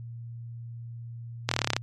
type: slowing click train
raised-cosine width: 0.2 ms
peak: -6 dBFS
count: 11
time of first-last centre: 1.49-1.765 s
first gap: 24 ms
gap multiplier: 1.03
effects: added 117 Hz sine -37 dBFS peak until 1.82 s + MP3 64 kbps